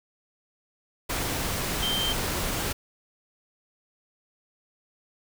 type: tone in noise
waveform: sine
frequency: 3136 Hz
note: G7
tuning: in tune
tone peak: -26 dBFS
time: 1.82-2.13 s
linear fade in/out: 10 ms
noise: pink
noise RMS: -29 dBFS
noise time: 1.09-2.73 s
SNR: 0 dB
effects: none